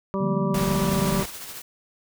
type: harmonic tone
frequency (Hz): 194.5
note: G3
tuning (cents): -13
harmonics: 1 / 2 / 3 / 5 / 6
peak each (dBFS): -26 / -29 / -31 / -33 / -34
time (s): 0.14-1.23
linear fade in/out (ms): 0
type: chord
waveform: sine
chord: Bb dominant seventh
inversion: first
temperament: just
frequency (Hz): 145.68 / 174.81 / 209.8 / 233.1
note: D3 / F3 / Ab3 / Bb3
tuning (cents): -14 / +2 / +18 / 0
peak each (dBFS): -28 / -28 / -34 / -31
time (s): 0.2-1.22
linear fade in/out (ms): 10
type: noise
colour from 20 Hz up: pink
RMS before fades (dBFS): -30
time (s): 0.54-1.26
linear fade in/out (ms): 5
type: noise with tremolo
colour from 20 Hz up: white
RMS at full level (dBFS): -36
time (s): 0.91-1.62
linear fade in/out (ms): 5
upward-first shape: sine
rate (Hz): 14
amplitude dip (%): 40
effects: none